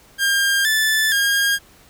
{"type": "tone with pitch steps", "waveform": "sawtooth", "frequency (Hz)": [1605, 1751, 1621], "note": ["G6", "A6", "G#6"], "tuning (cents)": [40, -9, -42], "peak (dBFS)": -12, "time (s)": [0.18, 1.59], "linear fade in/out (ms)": 50, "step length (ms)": 470, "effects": ["pink hiss -50 dBFS RMS until 1.89 s"]}